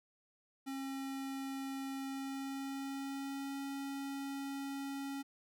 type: tone with pitch glide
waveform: square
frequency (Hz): 270 to 276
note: C#4 to C#4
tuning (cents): -45 to -7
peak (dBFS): -40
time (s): 0.66-5.23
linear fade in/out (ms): 20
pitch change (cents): +38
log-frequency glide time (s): 1.95-3.6
effects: none